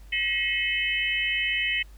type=tone cluster; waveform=sine; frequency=1917 / 2152 / 2582 / 3030 Hz; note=A#6 / C7 / E7 / F#7; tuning=+48 / +48 / -37 / +40 cents; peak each=-29 dBFS; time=0.12-1.83 s; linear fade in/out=10 ms; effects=added 50 Hz sine -44 dBFS peak until 1.97 s + pink hiss -59 dBFS RMS until 1.97 s